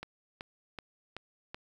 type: click train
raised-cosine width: 0.3 ms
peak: -24 dBFS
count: 5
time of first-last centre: 0.03-1.545 s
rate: 2.64 Hz
effects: 9-bit